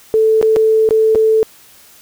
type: tone with dropouts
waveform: sine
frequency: 440 Hz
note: A4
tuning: in tune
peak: -8 dBFS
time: 0.14-1.43 s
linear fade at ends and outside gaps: 0 ms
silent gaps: 0.414-0.427 / 0.561-0.566 / 0.89-0.908 / 1.149-1.156 s
effects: white hiss -44 dBFS RMS until 2.01 s